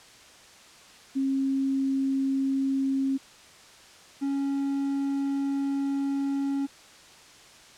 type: tone pair in turn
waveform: sine / triangle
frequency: 269.9 / 277 Hz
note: C#4 / C#4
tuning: -46 / -1 cents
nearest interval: unison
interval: 45 cents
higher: second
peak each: -23 / -23 dBFS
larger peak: neither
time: 1.15-3.18 / 4.21-6.67 s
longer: second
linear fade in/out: 20 ms
effects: white hiss -51 dBFS RMS until 7.77 s + low-pass 7000 Hz 12 dB/octave